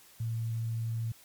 sine tone, 114.1 Hz, A#2, 37 cents flat, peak -30 dBFS, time 0.2-1.12 s, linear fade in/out 5 ms, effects white hiss -57 dBFS RMS until 1.24 s + MP3 96 kbps

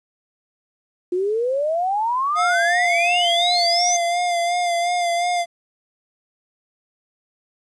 sine exponential sweep, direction up, 350 to 6360 Hz, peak -18 dBFS, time 1.12-3.97 s, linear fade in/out 5 ms
square tone with vibrato, 698.5 Hz, F5, in tune, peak -19 dBFS, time 2.35-5.46 s, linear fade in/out 50 ms, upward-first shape sine, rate 2.8 Hz, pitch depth 36 cents each way
effects resampled to 22050 Hz + 9-bit

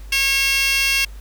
15% pulse tone with high-pass filter, 545 Hz, C#5, 29 cents flat, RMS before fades -18 dBFS, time 0.12-1.05 s, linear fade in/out 5 ms, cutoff 3000 Hz, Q 4.7, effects added 50 Hz sine -33 dBFS peak until 1.2 s + pink hiss -49 dBFS RMS until 1.2 s

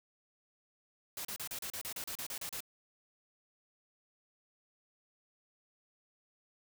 white noise bursts, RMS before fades -41 dBFS, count 13, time 1.17-2.605 s, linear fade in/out 2 ms, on 79 ms, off 34 ms, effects none

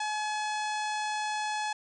harmonic tone with a mistuned harmonic, 850 Hz, G#5, 40 cents sharp, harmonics 1 / 2 / 3 / 4 / 5 / 6 / 7 / 8 / 9 / 10, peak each -31 / -37 / -41 / -43 / -45 / -47 / -48 / -49 / -50 / -51 dBFS, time 0-1.73 s, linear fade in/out 5 ms, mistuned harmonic 10, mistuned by +40 cents, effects none

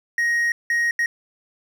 triangle tone bursts at uneven times, 1878 Hz, A#6, 12 cents sharp, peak -16 dBFS, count 3, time 0.18-0.52 / 0.7-0.91 / 0.99-1.06 s, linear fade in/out 2 ms, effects none

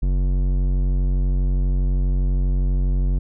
square tone with low-pass filter, 46.2 Hz, F#1, 2 cents flat, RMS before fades -19 dBFS, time 0.02-3.19 s, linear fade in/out 10 ms, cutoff 250 Hz, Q 0.56, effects none

